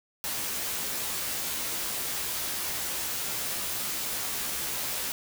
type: noise with comb filter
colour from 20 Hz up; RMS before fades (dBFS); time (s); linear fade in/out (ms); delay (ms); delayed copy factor
white; -32; 0.24-5.12; 0; 15; +0.55
effects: none